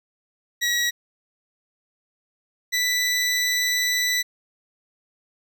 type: tone pair in turn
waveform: 20% pulse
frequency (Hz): 1919 / 1978.7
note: A#6 / B6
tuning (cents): +50 / +3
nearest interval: minor second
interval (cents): 53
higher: second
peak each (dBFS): -15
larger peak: neither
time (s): 0.61-0.91 / 2.72-4.23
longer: second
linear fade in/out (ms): 20
effects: none